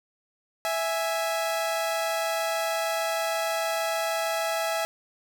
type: tone pair together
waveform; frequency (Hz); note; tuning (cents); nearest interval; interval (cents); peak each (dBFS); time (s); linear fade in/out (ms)
sawtooth; 659.2 / 830.6; E5 / G#5; 0 / 0; major third; 400; -23 / -27; 0.65-4.85; 0
effects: none